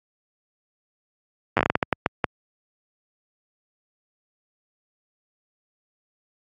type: slowing click train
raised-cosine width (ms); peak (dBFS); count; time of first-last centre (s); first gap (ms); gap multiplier
0.5; -3; 12; 1.57-2.242; 9; 1.35
effects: high-pass 80 Hz 12 dB/octave + AAC 48 kbps